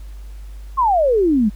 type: exponential sweep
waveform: sine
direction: down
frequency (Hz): 1108.7 to 196.9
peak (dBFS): -12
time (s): 0.77-1.5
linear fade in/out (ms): 20
effects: added 50 Hz sine -31 dBFS peak until 1.55 s + pink hiss -52 dBFS RMS until 1.55 s